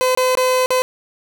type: tone with dropouts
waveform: 30% pulse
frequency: 510 Hz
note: C5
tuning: 44 cents flat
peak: -11 dBFS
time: 0.01-0.82 s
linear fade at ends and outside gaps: 0 ms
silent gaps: 0.15-0.174 / 0.352-0.373 / 0.66-0.705 s
effects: none